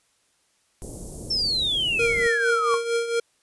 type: band-stop noise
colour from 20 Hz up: pink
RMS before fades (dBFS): -36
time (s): 0.82-2.27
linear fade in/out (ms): 0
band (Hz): 570 to 7400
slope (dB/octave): 24
type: exponential sweep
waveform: sine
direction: down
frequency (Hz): 5470 to 1093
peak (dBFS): -21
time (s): 1.3-2.76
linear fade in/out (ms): 10
type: tone with tremolo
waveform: square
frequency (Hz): 466.2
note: A#4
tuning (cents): 0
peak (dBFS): -20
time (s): 1.99-3.2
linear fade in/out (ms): 5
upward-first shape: triangle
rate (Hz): 4.4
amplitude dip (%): 70
type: tone with exponential decay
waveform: sine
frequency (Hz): 1100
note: C#6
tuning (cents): -14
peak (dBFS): -21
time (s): 2.74-2.85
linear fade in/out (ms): 0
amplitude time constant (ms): 23
effects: white hiss -66 dBFS RMS until 3.42 s + resampled to 24000 Hz